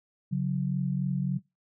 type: tone pair together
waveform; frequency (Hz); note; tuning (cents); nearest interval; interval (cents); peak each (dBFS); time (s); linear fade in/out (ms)
sine; 139.62 / 183.2; C#3 / F#3; +13 / -17; perfect fourth; 470; -28; 0.31-1.39; 20
effects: noise-tail reverb RT60 0.2 s tail -21 dB re dry